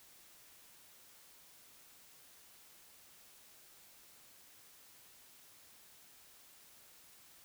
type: silence
effects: white hiss -61 dBFS RMS until 7.44 s